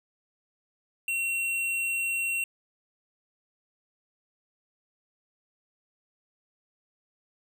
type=tone with hard clipping; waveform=sine; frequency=2731 Hz; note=F7; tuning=39 cents flat; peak=-28 dBFS; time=1.08-2.44 s; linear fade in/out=2 ms; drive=11 dB; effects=none